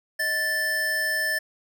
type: tone pair together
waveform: square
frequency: 624.2 / 1760 Hz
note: D#5 / A6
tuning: +5 / 0 cents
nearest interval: octave + tritone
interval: 1795 cents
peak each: -35 / -24 dBFS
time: 0.19-1.39 s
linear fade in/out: 10 ms
effects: none